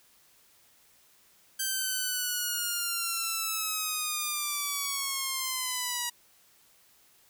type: linear sweep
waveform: 5% pulse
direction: down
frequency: 1568 to 958 Hz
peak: -18 dBFS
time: 1.59-6.1 s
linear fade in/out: 10 ms
effects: white hiss -62 dBFS RMS until 7.29 s